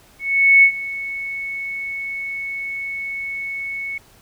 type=tone with ADSR envelope; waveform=sine; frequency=2209 Hz; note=C#7; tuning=7 cents flat; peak=-6 dBFS; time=0.19-3.98 s; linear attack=440 ms; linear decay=82 ms; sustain=-18 dB; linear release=4 ms; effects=pink hiss -51 dBFS RMS until 4.21 s